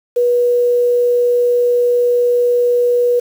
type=tone with quantisation; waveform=sine; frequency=485.5 Hz; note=B4; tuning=30 cents flat; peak=-10 dBFS; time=0.16-3.2 s; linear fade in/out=10 ms; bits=6; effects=none